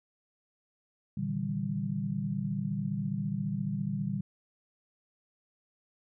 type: chord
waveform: sine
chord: E half-diminished seventh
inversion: second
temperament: equal with one note detuned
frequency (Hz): 116.54 / 146.83 / 161.61 / 196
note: Bb2 / D3 / E3 / G3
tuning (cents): 0 / 0 / -34 / 0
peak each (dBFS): -38 / -35 / -38 / -33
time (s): 1.17-4.21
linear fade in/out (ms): 5
effects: none